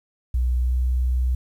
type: tone with pitch glide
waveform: sine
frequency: 61.74 to 62.75 Hz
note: B1 to B1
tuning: 0 to +28 cents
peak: -18 dBFS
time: 0.34-1.35 s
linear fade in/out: 5 ms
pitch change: +28 cents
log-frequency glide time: 0.6-0.76 s
effects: 9-bit